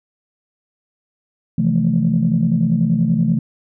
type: chord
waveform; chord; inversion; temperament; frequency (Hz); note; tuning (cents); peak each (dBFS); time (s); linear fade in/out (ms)
sine; F major seventh; second; equal with one note detuned; 130.81 / 164.81 / 175.22 / 220; C3 / E3 / F3 / A3; 0 / 0 / +6 / 0; -22 / -17 / -19 / -17; 1.58-3.39; 5
effects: tanh soft clip ceiling -5 dBFS